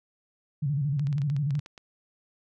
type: tone with vibrato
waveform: sine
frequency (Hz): 142.5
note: C#3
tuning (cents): +48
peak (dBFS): -24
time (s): 0.62-1.6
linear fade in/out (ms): 10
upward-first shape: square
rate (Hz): 13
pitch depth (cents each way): 100
type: clicks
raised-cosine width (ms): 0.2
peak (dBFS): -28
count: 12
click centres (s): 0.995 / 1.07 / 1.128 / 1.182 / 1.218 / 1.3 / 1.365 / 1.507 / 1.553 / 1.593 / 1.661 / 1.778
effects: none